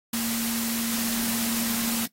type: tone in noise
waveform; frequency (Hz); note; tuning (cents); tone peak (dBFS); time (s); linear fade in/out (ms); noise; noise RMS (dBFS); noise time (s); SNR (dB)
sine; 230.3; A#3; -21; -27; 0.13-2.06; 5; white; -29; 0.13-2.06; -1
effects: noise-tail reverb RT60 0.1 s tail -17 dB re dry + AAC 48 kbps